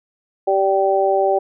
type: harmonic tone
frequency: 194.3 Hz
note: G3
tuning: 15 cents flat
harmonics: 2 / 3 / 4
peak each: -18 / -18 / -18 dBFS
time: 0.47-1.39 s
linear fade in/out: 10 ms
effects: none